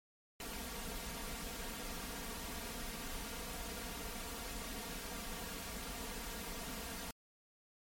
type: noise with comb filter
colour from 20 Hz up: pink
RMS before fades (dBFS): -44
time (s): 0.4-7.11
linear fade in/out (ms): 2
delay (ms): 4.3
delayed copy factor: +0.8
effects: MP3 64 kbps